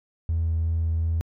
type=tone with vibrato; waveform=triangle; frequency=81.8 Hz; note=E2; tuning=13 cents flat; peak=-18 dBFS; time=0.29-1.21 s; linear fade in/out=0 ms; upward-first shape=sine; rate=2.7 Hz; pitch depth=9 cents each way; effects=tanh soft clip ceiling -18 dBFS